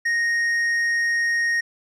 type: tone with tanh clipping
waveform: triangle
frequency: 1864 Hz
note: A#6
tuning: 1 cent flat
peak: -20 dBFS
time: 0.05-1.61 s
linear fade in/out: 10 ms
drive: 10 dB
effects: none